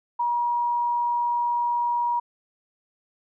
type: tone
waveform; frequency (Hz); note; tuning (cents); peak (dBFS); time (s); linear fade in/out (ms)
sine; 956; A#5; +43; -21; 0.19-2.2; 10
effects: none